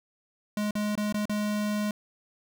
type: tone with dropouts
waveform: square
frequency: 209.3 Hz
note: G#3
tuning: 14 cents sharp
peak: -27 dBFS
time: 0.57-1.91 s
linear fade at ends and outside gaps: 2 ms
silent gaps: 0.709-0.753 / 0.954-0.976 / 1.125-1.143 / 1.255-1.295 s
effects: none